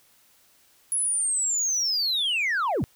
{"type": "linear sweep", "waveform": "sine", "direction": "down", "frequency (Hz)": [10548, 74.2], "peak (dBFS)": -20, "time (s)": [0.92, 2.84], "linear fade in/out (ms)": 0, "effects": ["tanh soft clip ceiling -21 dBFS", "white hiss -60 dBFS RMS until 2.95 s"]}